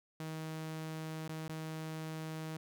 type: tone with dropouts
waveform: sawtooth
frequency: 158.4 Hz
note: D#3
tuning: 31 cents sharp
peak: -36 dBFS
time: 0.2-2.57 s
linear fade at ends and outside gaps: 2 ms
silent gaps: 1.279-1.292 / 1.48-1.493 s
effects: none